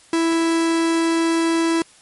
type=tone; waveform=45% pulse; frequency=330 Hz; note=E4; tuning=2 cents sharp; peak=-16 dBFS; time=0.13-1.82 s; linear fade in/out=2 ms; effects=white hiss -50 dBFS RMS until 2.01 s + MP3 48 kbps